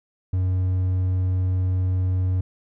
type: tone with hard clipping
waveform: triangle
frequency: 92.5 Hz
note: F#2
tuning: in tune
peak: -20 dBFS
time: 0.33-2.41 s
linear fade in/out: 5 ms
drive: 6 dB
effects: none